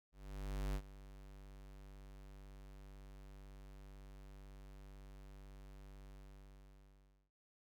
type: tone with ADSR envelope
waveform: square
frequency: 49 Hz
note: G1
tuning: in tune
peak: -37 dBFS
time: 0.12-7.31 s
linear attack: 630 ms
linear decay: 63 ms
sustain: -17 dB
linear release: 1200 ms
effects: none